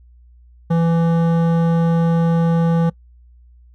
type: tone with hard clipping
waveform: triangle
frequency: 166.8 Hz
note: E3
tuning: 21 cents sharp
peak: -15 dBFS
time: 0.7-2.9 s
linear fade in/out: 10 ms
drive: 17 dB
effects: noise-tail reverb RT60 0.1 s tail -23 dB re dry + added 60 Hz sine -44 dBFS peak until 3.74 s